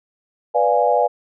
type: chord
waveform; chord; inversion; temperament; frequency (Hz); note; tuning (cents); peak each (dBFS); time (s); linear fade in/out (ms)
sine; B diminished seventh; none; equal; 493.9 / 587.3 / 698.5 / 830.6; B4 / D5 / F5 / Ab5; 0 / 0 / 0 / 0; -19; 0.54-1.08; 20
effects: none